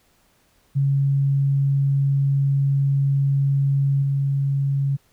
sine tone with level steps, 138.59 Hz, C#3, in tune, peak -16 / -18 dBFS, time 0.75-4.97 s, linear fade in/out 20 ms, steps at 4.02 s, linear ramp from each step 10 ms, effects pink hiss -61 dBFS RMS until 5.12 s

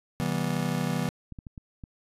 square chord, C major seventh, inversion none, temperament just, 130.81 / 163.52 / 196.22 / 245.3 Hz, C3 / E3 / G3 / B3, 0 / -14 / +2 / -12 cents, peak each -35 / -30 / -34 / -33 dBFS, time 0.2-1.09 s, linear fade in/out 0 ms
clicks, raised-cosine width 5 ms, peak -28 dBFS, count 5, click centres 1.323 / 1.388 / 1.468 / 1.578 / 1.838 s
effects resampled to 32000 Hz

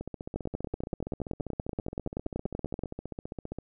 two click trains, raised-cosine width 2 ms, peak -23 / -18 dBFS, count 55 / 27, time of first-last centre 0.01-3.586 / 0.36-2.836 s, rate 15.1 / 10.5 Hz, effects none

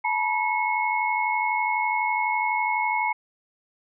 sine tone cluster, 869 / 961 / 2182 Hz, A5 / B5 / C#7, -22 / -48 / -28 cents, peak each -26 dBFS, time 0.04-3.13 s, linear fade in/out 10 ms, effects none

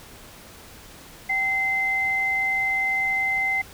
sine tone pair together, 775 / 2069 Hz, G5 / C7, -20 / -20 cents, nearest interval octave + perfect fourth, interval 1700 cents, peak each -30 / -21 dBFS, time 1.29-3.62 s, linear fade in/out 10 ms, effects pink hiss -45 dBFS RMS until 3.73 s

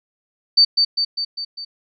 sine tone with echo, 4580 Hz, D8, 44 cents flat, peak -8 dBFS, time 0.57-0.65 s, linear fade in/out 10 ms, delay 200 ms, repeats 5, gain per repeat -4 dB, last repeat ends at 1.65 s, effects none

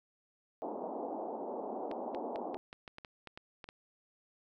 white band-pass noise, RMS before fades -40 dBFS, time 0.62-2.57 s, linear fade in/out 0 ms, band 220 to 880 Hz, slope 48 dB/octave
clicks, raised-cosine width 0.3 ms, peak -30 dBFS, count 12, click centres 1.914 / 2.148 / 2.359 / 2.545 / 2.729 / 2.878 / 2.984 / 3.048 / 3.273 / 3.375 / 3.642 / 3.689 s
effects none

